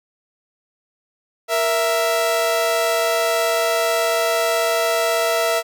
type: tone pair together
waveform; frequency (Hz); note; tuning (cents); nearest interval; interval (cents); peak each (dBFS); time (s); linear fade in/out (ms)
sawtooth; 467.4 / 662; A#4 / E5; +5 / +7; tritone; 602; -19 / -14; 1.48-5.63; 50
effects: none